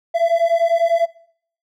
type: beating tone pair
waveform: triangle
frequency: 667 / 677 Hz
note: E5 / E5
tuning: +20 / +46 cents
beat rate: 10 Hz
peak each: -14 dBFS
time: 0.14-1.06 s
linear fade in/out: 20 ms
effects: noise-tail reverb RT60 0.6 s tail -22 dB re dry + tanh soft clip ceiling -7 dBFS